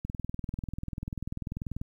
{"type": "click train", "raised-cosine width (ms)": 5, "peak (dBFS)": -22, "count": 37, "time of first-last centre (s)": [0.05, 1.815], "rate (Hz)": 20.4, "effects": ["10-bit"]}